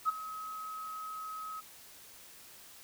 sine tone with ADSR envelope, 1276 Hz, D#6, 43 cents sharp, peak -23 dBFS, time 0.05-1.61 s, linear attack 38 ms, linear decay 17 ms, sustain -16 dB, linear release 17 ms, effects tanh soft clip ceiling -19 dBFS + white hiss -54 dBFS RMS until 2.83 s

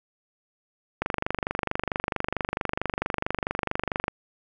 click train, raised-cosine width 0.5 ms, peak -10 dBFS, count 76, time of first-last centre 1.02-4.081 s, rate 24.5 Hz, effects none

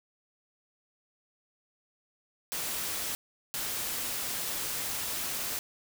white noise bursts at uneven times, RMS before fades -34 dBFS, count 2, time 2.52-3.15 / 3.54-5.59 s, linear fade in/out 0 ms, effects none

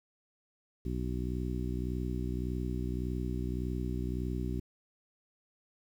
harmonic tone, 61.74 Hz, B1, in tune, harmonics 1 / 2 / 3 / 4 / 5 / 6, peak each -35 / -38 / -40 / -41 / -42 / -43 dBFS, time 0.85-4.6 s, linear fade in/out 5 ms, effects 10-bit

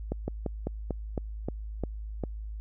slowing click train, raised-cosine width 2 ms, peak -17 dBFS, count 9, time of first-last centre 0.12-2.237 s, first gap 160 ms, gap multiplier 1.14, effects added 53 Hz sine -35 dBFS peak until 2.6 s

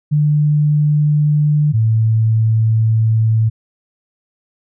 sine tone pair in turn, 149.1 / 111.31 Hz, D3 / A2, +27 / +20 cents, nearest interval perfect fourth, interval 507 cents, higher first, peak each -10 dBFS, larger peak neither, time 0.11-1.73 / 1.73-3.5 s, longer second, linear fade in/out 20 ms, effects none

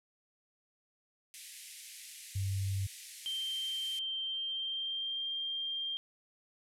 white band-pass noise, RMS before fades -50 dBFS, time 1.34-3.99 s, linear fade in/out 0 ms, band 1900 to 12000 Hz, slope 48 dB/octave
sine tone, 97.3 Hz, G2, 12 cents flat, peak -31 dBFS, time 2.35-2.87 s, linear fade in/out 10 ms
sine tone with pitch glide, 3140 to 3189 Hz, G7 to G7, +2 to +29 cents, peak -34 dBFS, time 3.26-5.97 s, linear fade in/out 0 ms, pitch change +27 cents, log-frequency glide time 4.21-5.29 s
effects none

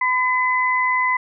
sine tone pair together, 1011 / 2022 Hz, B5 / B6, +40 / +40 cents, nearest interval octave, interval 1200 cents, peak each -19 dBFS, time 0.01-1.17 s, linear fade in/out 5 ms, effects none

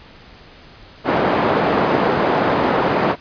white band-pass noise, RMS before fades -17 dBFS, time 1.04-3.16 s, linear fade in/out 50 ms, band 150 to 850 Hz, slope 12 dB/octave, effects pink hiss -43 dBFS RMS until 3.2 s + resampled to 11025 Hz

